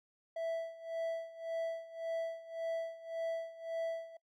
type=tone with tremolo; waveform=triangle; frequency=659.3 Hz; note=E5; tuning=in tune; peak=-31 dBFS; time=0.36-4.17 s; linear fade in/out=5 ms; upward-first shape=sine; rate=1.8 Hz; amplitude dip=85%; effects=noise-tail reverb RT60 0.1 s tail -25 dB re dry